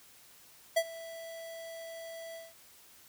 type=tone with ADSR envelope; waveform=square; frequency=660 Hz; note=E5; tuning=2 cents sharp; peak=-23 dBFS; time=0.76-2.54 s; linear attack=12 ms; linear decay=58 ms; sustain=-20 dB; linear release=190 ms; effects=white hiss -58 dBFS RMS until 3.08 s